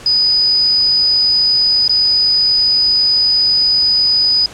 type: tone with dropouts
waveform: sine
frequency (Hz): 4974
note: D#8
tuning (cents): -1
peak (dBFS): -9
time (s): 0.06-4.46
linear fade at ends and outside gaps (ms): 2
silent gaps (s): 1.879-1.894
effects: pink hiss -35 dBFS RMS until 4.53 s + low-pass 8000 Hz 12 dB/octave